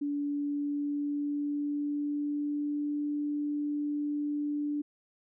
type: tone with pitch glide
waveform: sine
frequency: 288.2 to 293.4 Hz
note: D4 to D4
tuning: -33 to -2 cents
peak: -29 dBFS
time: 0.01-4.82 s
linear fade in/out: 10 ms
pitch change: +31 cents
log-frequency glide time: 0.25-3.03 s
effects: none